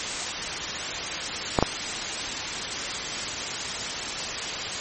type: clicks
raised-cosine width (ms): 1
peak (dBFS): -3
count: 2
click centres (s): 1.588 / 1.626
effects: white hiss -29 dBFS RMS until 4.8 s + MP3 32 kbps